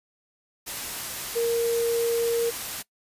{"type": "tone in noise", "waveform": "sine", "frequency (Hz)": 466.2, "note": "A#4", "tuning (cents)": 0, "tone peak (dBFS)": -21, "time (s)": [1.35, 2.51], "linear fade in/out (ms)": 20, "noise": "white", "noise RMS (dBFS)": -33, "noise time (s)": [0.66, 2.83], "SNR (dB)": 9, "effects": ["noise-tail reverb RT60 0.1 s tail -21 dB re dry", "resampled to 32000 Hz"]}